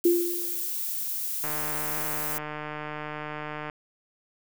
violet noise, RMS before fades -31 dBFS, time 0.04-2.38 s, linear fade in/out 0 ms
sine tone with exponential decay, 347 Hz, F4, 11 cents flat, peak -15 dBFS, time 0.05-0.7 s, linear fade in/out 5 ms, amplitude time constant 140 ms
click train, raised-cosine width 0.5 ms, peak -20 dBFS, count 342, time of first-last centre 1.44-3.698 s, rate 151 Hz
effects none

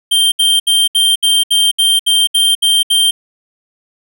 square tone bursts, 3160 Hz, G7, 13 cents sharp, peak -9 dBFS, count 11, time 0.11-3.11 s, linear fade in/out 10 ms, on 210 ms, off 69 ms, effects none

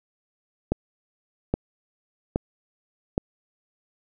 click train, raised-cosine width 2 ms, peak -8 dBFS, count 4, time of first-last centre 0.72-3.179 s, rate 1.22 Hz, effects none

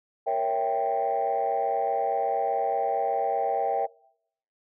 sine chord, A# diminished seventh, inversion none, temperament equal, 466.2 / 554.4 / 659.3 / 784 Hz, A#4 / C#5 / E5 / G5, 0 / 0 / 0 / 0 cents, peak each -30 / -30 / -28 / -25 dBFS, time 0.26-3.87 s, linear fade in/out 20 ms, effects noise-tail reverb RT60 0.7 s tail -23 dB re dry + tanh soft clip ceiling -17 dBFS

